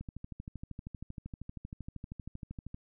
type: click train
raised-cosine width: 5 ms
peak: -29 dBFS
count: 36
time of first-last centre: 0.01-2.744 s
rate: 12.8 Hz
effects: none